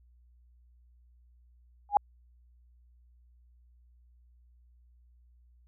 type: tone with exponential growth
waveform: sine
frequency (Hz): 820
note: G#5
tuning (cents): -22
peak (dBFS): -13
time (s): 1.89-1.97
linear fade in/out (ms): 1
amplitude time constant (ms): 16
effects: added 60 Hz sine -58 dBFS peak until 5.67 s